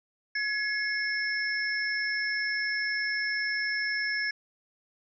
sine tone cluster, 1689 / 2167 / 5320 Hz, G#6 / C#7 / E8, +29 / -40 / +15 cents, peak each -29 / -33 / -35 dBFS, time 0.35-4.31 s, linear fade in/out 5 ms, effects none

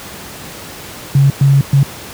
sine tone bursts at uneven times, 138.59 Hz, C#3, in tune, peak -5 dBFS, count 3, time 1.15-1.3 / 1.41-1.61 / 1.73-1.83 s, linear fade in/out 2 ms, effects pink hiss -30 dBFS RMS until 2.13 s + high-pass 80 Hz 12 dB/octave

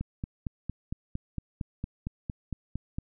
click train, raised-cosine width 5 ms, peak -20 dBFS, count 14, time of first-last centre 0.01-2.985 s, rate 4.37 Hz, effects none

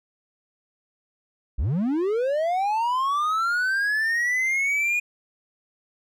triangle linear sweep, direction up, 45.51 to 2459 Hz, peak -19 dBFS, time 1.58-5 s, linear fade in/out 10 ms, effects none

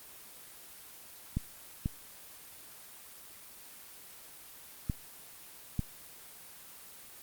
clicks, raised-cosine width 5 ms, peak -18 dBFS, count 4, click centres 1.37 / 1.859 / 4.898 / 5.793 s, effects white hiss -51 dBFS RMS until 7.22 s + Opus 24 kbps

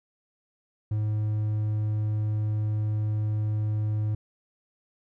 triangle tone, 106.7 Hz, G#2, 47 cents sharp, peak -22 dBFS, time 0.91-4.15 s, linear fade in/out 5 ms, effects none

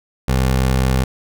20% pulse tone, 64.9 Hz, C2, 13 cents flat, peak -9 dBFS, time 0.28-1.04 s, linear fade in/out 5 ms, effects none

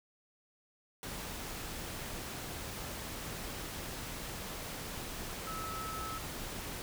sine tone in noise, 1300 Hz, E6, 24 cents flat, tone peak -40 dBFS, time 5.47-6.18 s, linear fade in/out 0 ms, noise pink, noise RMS -42 dBFS, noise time 1.03-6.82 s, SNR -1 dB, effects none

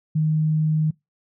sine tone, 155.56 Hz, D#3, in tune, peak -17 dBFS, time 0.15-0.91 s, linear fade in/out 10 ms, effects noise-tail reverb RT60 0.2 s tail -24 dB re dry

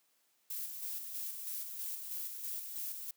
violet noise with tremolo, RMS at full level -40 dBFS, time 0.5-3.11 s, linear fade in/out 5 ms, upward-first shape square, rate 3.1 Hz, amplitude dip 40%, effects white hiss -74 dBFS RMS until 3.16 s + high-pass 200 Hz 12 dB/octave

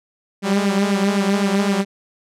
sawtooth tone with flanger, 198.8 Hz, G3, 25 cents sharp, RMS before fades -18 dBFS, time 0.42-1.85 s, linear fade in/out 50 ms, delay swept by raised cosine 0.36 to 5.56 ms, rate 3.9 Hz, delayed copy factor +0.65, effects low-pass 9000 Hz 12 dB/octave

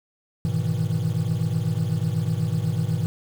triangle chord, E major seventh, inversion first, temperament equal with one note detuned, 103.83 / 123.47 / 156.74 / 164.81 Hz, G#2 / B2 / D#3 / E3, 0 / 0 / +13 / 0 cents, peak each -25 dBFS, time 0.45-3.06 s, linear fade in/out 0 ms, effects 7-bit

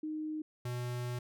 sine / square tone pair in turn, 309.1 / 122.67 Hz, D#4 / B2, -11 / -11 cents, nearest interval octave + major third, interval 1600 cents, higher first, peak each -35 / -36 dBFS, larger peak first, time 0.03-0.42 / 0.65-1.19 s, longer second, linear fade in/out 5 ms, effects none

